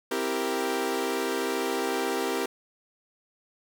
sawtooth chord, C dominant seventh, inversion none, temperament equal, 261.6 / 329.6 / 392 / 466.2 Hz, C4 / E4 / G4 / Bb4, 0 / 0 / 0 / 0 cents, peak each -30 / -30 / -26 / -28 dBFS, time 0.11-2.46 s, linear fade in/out 5 ms, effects none

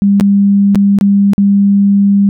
sine tone with dropouts, 200 Hz, G3, 35 cents sharp, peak -5 dBFS, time 0.02-2.29 s, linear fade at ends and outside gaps 0 ms, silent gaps 0.199-0.209 / 0.748-0.756 / 0.987-1.011 / 1.334-1.38 s, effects none

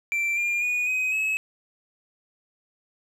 triangle tone with pitch steps, 2348 / 2403 / 2459 / 2517 / 2575 Hz, D7 / D7 / D#7 / D#7 / E7, -1 / +39 / -21 / +19 / -41 cents, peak -21 dBFS, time 0.12-1.37 s, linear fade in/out 0 ms, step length 250 ms, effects none

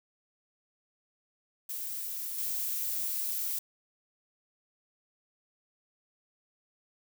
violet noise with level steps, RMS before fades -37 / -33 dBFS, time 1.69-3.59 s, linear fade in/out 5 ms, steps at 2.38 s, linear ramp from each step 5 ms, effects none

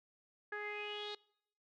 sawtooth tone with low-pass filter sweep, 416.7 Hz, G#4, 6 cents sharp, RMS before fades -43 dBFS, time 0.52-1.15 s, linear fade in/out 5 ms, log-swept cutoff 1700 to 4000 Hz, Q 7.8, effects noise-tail reverb RT60 0.7 s tail -24 dB re dry

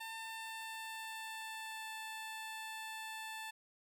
15% pulse tone with pitch glide, 897 to 880.1 Hz, A5 to A5, +33 to 0 cents, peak -37 dBFS, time 0-3.51 s, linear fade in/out 10 ms, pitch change -33 cents, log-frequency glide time 0.16-1.91 s, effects none

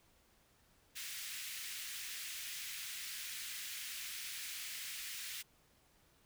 pink high-pass noise, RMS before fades -45 dBFS, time 0.95-5.43 s, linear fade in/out 20 ms, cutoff 1900 Hz, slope 24 dB/octave, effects pink hiss -70 dBFS RMS until 6.25 s

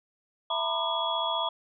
sine tone cluster, 661 / 918 / 993 / 1202 / 3350 Hz, E5 / A#5 / B5 / D6 / G#7, +5 / -27 / +9 / +40 / +14 cents, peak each -33 / -33 / -32 / -35 / -31 dBFS, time 0.5-1.49 s, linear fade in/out 5 ms, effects none

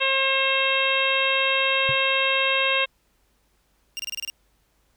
harmonic tone, 536 Hz, C5, 42 cents sharp, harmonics 1 / 2 / 3 / 4 / 5 / 6 / 7, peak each -27 / -28 / -29 / -28 / -23 / -28 / -29 dBFS, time 0-2.86 s, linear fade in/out 20 ms
triangle tone with exponential decay, 130.81 Hz, C3, in tune, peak -22 dBFS, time 1.89-1.97 s, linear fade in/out 0 ms, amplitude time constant 17 ms
25% pulse tone bursts, 2794 Hz, F7, in tune, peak -24 dBFS, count 7, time 3.97-4.3 s, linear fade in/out 0 ms, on 24 ms, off 27 ms
effects added 50 Hz sine -67 dBFS peak until 4.96 s + pink hiss -67 dBFS RMS until 4.96 s

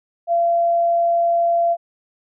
sine tone, 683 Hz, F5, 39 cents flat, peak -14 dBFS, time 0.27-1.77 s, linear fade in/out 50 ms, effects none

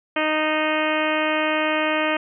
harmonic tone with a mistuned harmonic, 309.3 Hz, D#4, 10 cents flat, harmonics 1 / 2 / 3 / 4 / 5 / 6 / 7 / 8 / 9 / 10, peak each -26 / -24 / -29 / -28 / -30 / -29 / -30 / -29 / -33 / -34 dBFS, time 0.16-2.17 s, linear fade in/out 5 ms, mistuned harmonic 8, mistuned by +16 cents, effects none

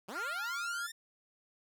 10% pulse linear sweep, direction up, 169.2 to 1843 Hz, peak -33 dBFS, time 0.08-0.92 s, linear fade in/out 10 ms
triangle tone, 1396.9 Hz, F6, in tune, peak -34 dBFS, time 0.15-0.87 s, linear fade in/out 10 ms
effects none

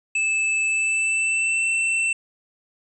square tone with pitch glide, 2623 to 2684 Hz, E7 to E7, -9 to +31 cents, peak -20 dBFS, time 0.15-2.13 s, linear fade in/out 5 ms, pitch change +40 cents, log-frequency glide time 0.66-1.68 s, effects resampled to 24000 Hz

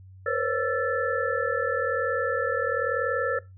sine tone cluster, 470.8 / 511 / 552 / 1335 / 1747 Hz, A#4 / C5 / C#5 / E6 / A6, +17 / -41 / -7 / +22 / -13 cents, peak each -30 dBFS, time 0.26-3.39 s, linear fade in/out 5 ms, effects noise-tail reverb RT60 0.2 s tail -18 dB re dry + added 94 Hz sine -45 dBFS peak until 3.57 s

